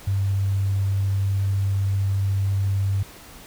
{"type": "tone", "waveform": "sine", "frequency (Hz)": 98, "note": "G2", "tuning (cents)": 0, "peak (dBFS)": -19, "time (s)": [0.07, 3.03], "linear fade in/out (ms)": 5, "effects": ["pink hiss -44 dBFS RMS until 3.46 s"]}